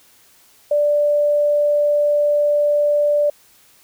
sine tone, 587.3 Hz, D5, in tune, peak -13 dBFS, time 0.71-3.3 s, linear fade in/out 5 ms, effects white hiss -52 dBFS RMS until 3.83 s

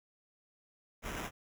pink noise with sample-and-hold, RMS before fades -40 dBFS, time 1.02-1.31 s, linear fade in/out 50 ms, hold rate 4410 Hz, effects none

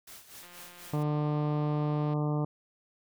white noise with tremolo, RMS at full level -47 dBFS, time 0.07-1.03 s, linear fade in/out 5 ms, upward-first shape sine, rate 4.1 Hz, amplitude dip 70%
click train, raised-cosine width 0.3 ms, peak -36 dBFS, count 301, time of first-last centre 0.43-2.135 s, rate 176 Hz
harmonic tone, 149.3 Hz, D3, 29 cents sharp, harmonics 1 / 2 / 3 / 4 / 5 / 6 / 7 / 8, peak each -28 / -34 / -38 / -40 / -42 / -44 / -45 / -46 dBFS, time 0.93-2.45 s, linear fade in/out 5 ms
effects none

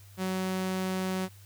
sawtooth tone, 187.1 Hz, F#3, 20 cents sharp, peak -25 dBFS, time 0.17-1.29 s, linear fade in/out 50 ms, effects added 99 Hz sine -50 dBFS peak until 1.45 s + white hiss -58 dBFS RMS until 1.45 s

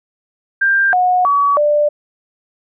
sine tone with pitch steps, 1588 / 728 / 1135 / 592 Hz, G6 / F#5 / C#6 / D5, +22 / -28 / +41 / +14 cents, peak -10 dBFS, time 0.61-1.89 s, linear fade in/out 10 ms, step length 320 ms, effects none

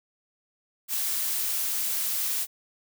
blue noise, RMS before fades -28 dBFS, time 0.88-2.47 s, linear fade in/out 50 ms, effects none

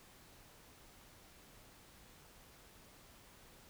silence, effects pink hiss -61 dBFS RMS until 3.69 s

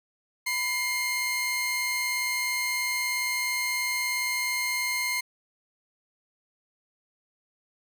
sawtooth tone pair together, 1000 / 2119 Hz, B5 / C7, +21 / +21 cents, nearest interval octave + minor second, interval 1300 cents, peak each -32 / -23 dBFS, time 0.46-5.21 s, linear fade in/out 10 ms, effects none

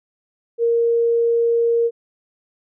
sine tone, 466.2 Hz, A#4, in tune, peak -14 dBFS, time 0.58-1.91 s, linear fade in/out 50 ms, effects none

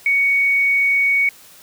sine tone, 2233 Hz, C#7, 12 cents sharp, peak -13 dBFS, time 0.06-1.29 s, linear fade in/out 2 ms, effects white hiss -45 dBFS RMS until 1.62 s

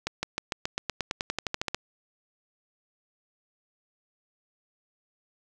accelerating click train, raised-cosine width 0.2 ms, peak -11 dBFS, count 17, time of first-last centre 0.07-1.746 s, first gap 160 ms, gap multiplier 0.94, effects none

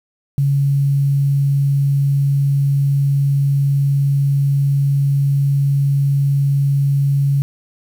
sine tone with quantisation, 139.8 Hz, C#3, 15 cents sharp, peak -12 dBFS, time 0.38-7.42 s, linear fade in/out 0 ms, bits 7, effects none

